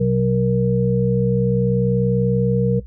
sine tone cluster, 126.3 / 186.7 / 470.1 Hz, B2 / F#3 / A#4, +39 / +16 / +15 cents, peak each -19 dBFS, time 0-2.8 s, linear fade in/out 10 ms, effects noise-tail reverb RT60 0.1 s tail -17 dB re dry + added 60 Hz sine -34 dBFS peak until 2.86 s

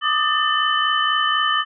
sine tone cluster, 1186 / 1250 / 1784 / 3024 Hz, D6 / D#6 / A6 / F#7, +17 / +8 / +23 / +37 cents, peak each -22 dBFS, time 0.01-1.65 s, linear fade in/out 50 ms, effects none

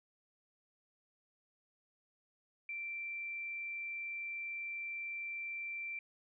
sine tone, 2349 Hz, D7, in tune, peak -39 dBFS, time 2.69-5.99 s, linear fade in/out 2 ms, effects none

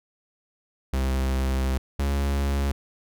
45% pulse tone pair in turn, 65.9 / 69.82 Hz, C2 / C#2, +13 / +13 cents, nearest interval minor second, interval 100 cents, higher second, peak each -22 dBFS, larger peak neither, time 0.93-1.78 / 1.99-2.72 s, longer first, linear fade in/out 5 ms, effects none

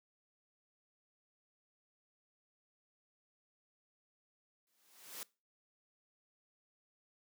white noise with exponential growth, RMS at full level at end -43 dBFS, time 4.67-5.23 s, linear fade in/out 1 ms, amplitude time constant 120 ms, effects noise-tail reverb RT60 0.3 s tail -22 dB re dry + high-pass 200 Hz 12 dB/octave

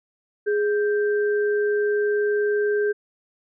sine tone pair together, 415.8 / 1569.9 Hz, G#4 / G6, +2 / +2 cents, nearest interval octave + major seventh, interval 2300 cents, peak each -19 / -29 dBFS, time 0.46-2.93 s, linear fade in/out 20 ms, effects none

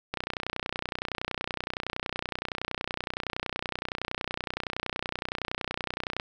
click train, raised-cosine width 0.3 ms, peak -14 dBFS, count 187, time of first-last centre 0.14-6.199 s, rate 30.7 Hz, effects none

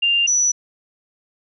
sine tone pair in turn, 2794 / 5920 Hz, F7 / F#8, 0 / 0 cents, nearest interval octave + minor second, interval 1300 cents, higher second, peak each -14 dBFS, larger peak neither, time 0.02-0.27 / 0.27-0.52 s, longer neither, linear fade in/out 10 ms, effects none

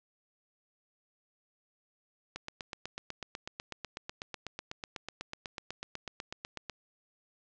click train, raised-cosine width 0.2 ms, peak -21 dBFS, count 36, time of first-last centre 2.36-6.697 s, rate 8.07 Hz, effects low-pass 7000 Hz 12 dB/octave

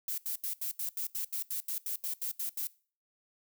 violet noise bursts, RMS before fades -35 dBFS, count 15, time 0.08-2.671 s, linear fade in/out 2 ms, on 99 ms, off 79 ms, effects noise-tail reverb RT60 0.4 s tail -21 dB re dry

